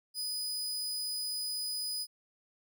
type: tone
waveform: sawtooth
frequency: 4978 Hz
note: D#8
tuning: in tune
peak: -31 dBFS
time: 0.14-2.07 s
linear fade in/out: 50 ms
effects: none